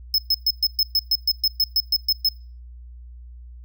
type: tone bursts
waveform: square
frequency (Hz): 5180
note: E8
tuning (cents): -31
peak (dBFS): -16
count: 14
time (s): 0.14-2.288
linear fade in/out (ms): 2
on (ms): 42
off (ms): 120
effects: noise-tail reverb RT60 0.4 s tail -25 dB re dry + added 60 Hz sine -38 dBFS peak until 3.64 s